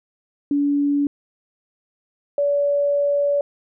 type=tone pair in turn; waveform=sine; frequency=286.2 / 572.4 Hz; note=D4 / D5; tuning=-45 / -45 cents; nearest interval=octave; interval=1200 cents; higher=second; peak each=-16 dBFS; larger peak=neither; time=0.51-1.07 / 2.38-3.41 s; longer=second; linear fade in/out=2 ms; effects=none